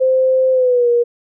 sine tone with pitch glide, 520 to 476.8 Hz, C5 to A#4, -11 to +39 cents, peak -10 dBFS, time 0-1.04 s, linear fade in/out 20 ms, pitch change -150 cents, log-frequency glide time 0.52-0.89 s, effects none

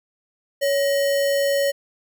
sine tone with sample-and-hold, 560 Hz, C#5, 18 cents sharp, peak -17 dBFS, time 0.61-1.72 s, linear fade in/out 20 ms, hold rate 2450 Hz, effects none

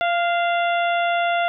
harmonic tone with a mistuned harmonic, 690 Hz, F5, 21 cents flat, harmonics 1 / 2 / 3 / 4 / 5, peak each -19 / -25 / -29 / -31 / -33 dBFS, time 0.01-1.48 s, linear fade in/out 0 ms, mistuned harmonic 2, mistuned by +33 cents, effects none

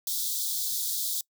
white high-pass noise, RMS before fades -30 dBFS, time 0.07-1.21 s, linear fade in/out 2 ms, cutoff 3400 Hz, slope 96 dB/octave, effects noise-tail reverb RT60 0.1 s tail -24 dB re dry

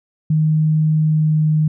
sine tone with pitch glide, 155.56 to 154.49 Hz, D#3 to D#3, 0 to -12 cents, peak -12 dBFS, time 0.3-1.68 s, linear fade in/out 5 ms, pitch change -12 cents, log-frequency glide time 0.98-1.45 s, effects none

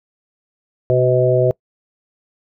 harmonic tone with a mistuned harmonic, 126.5 Hz, B2, 42 cents sharp, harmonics 1 / 3 / 4 / 5, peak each -17 / -17 / -17 / -17 dBFS, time 0.9-1.51 s, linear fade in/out 0 ms, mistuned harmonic 3, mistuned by -18 cents, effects noise-tail reverb RT60 0.1 s tail -24 dB re dry

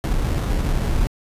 brown noise with sample-and-hold, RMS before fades -20 dBFS, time 0.04-1.07 s, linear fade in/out 0 ms, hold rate 2450 Hz, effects resampled to 32000 Hz

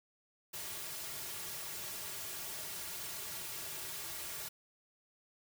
white noise with comb filter, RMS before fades -43 dBFS, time 0.53-4.49 s, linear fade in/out 10 ms, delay 3.9 ms, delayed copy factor -0.85, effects none

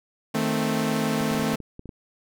sawtooth chord, A diminished, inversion second, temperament equal, 155.56 / 220 / 261.6 Hz, Eb3 / A3 / C4, 0 / 0 / 0 cents, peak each -25 / -21 / -24 dBFS, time 0.34-1.56 s, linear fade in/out 10 ms
clicks, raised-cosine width 3 ms, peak -26 dBFS, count 10, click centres 1.211 / 1.314 / 1.348 / 1.394 / 1.43 / 1.534 / 1.603 / 1.794 / 1.857 / 1.892 s
effects none

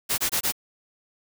white noise bursts, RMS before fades -24 dBFS, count 4, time 0.09-0.523 s, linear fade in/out 20 ms, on 91 ms, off 23 ms, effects none

